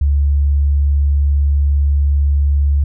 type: tone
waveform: sine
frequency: 71.2 Hz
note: C#2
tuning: 47 cents sharp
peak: -10 dBFS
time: 0.01-2.84 s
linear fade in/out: 5 ms
effects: none